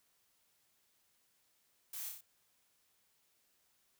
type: noise with echo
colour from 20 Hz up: blue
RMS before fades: -45 dBFS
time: 1.93-2.09 s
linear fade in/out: 5 ms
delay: 30 ms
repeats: 4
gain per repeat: -3 dB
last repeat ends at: 2.21 s
effects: white hiss -75 dBFS RMS until 3.99 s